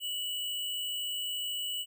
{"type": "tone with sample-and-hold", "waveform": "sine", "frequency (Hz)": 2952, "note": "F#7", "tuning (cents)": -5, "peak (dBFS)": -32, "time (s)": [0, 1.86], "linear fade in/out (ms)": 50, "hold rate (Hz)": 11025, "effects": []}